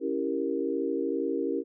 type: chord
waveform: sine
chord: C# diminished seventh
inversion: none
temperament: equal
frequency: 277.2 / 329.6 / 392 / 466.2 Hz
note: C#4 / E4 / G4 / Bb4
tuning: 0 / 0 / 0 / 0 cents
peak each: -32 dBFS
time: 0-1.64 s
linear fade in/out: 50 ms
effects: none